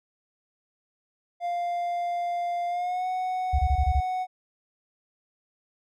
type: tone with pitch glide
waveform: triangle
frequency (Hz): 698.5 to 740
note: F5 to F#5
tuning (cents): 0 to 0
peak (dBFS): -24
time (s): 1.4-4.27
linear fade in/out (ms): 50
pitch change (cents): +100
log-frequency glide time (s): 2.68-3.07
type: tone bursts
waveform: sine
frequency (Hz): 69.8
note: C#2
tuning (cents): +13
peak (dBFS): -19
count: 6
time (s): 3.53-4.005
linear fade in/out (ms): 10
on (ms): 60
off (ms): 23
effects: none